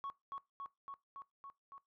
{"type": "tone with echo", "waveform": "sine", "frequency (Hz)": 1108.7, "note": "C#6", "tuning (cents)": 0, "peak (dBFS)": -38, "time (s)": [0.04, 0.1], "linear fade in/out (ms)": 0, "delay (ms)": 280, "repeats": 6, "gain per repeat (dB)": -2, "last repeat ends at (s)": 1.78, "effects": ["noise-tail reverb RT60 0.2 s tail -20 dB re dry", "tanh soft clip ceiling -37 dBFS"]}